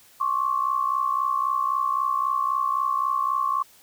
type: tone pair together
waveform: sine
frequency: 1073 / 1136.8 Hz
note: C6 / C#6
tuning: +43 / +43 cents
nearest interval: minor second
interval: 100 cents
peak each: -24 dBFS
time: 0.2-3.63 s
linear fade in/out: 10 ms
effects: white hiss -54 dBFS RMS until 3.82 s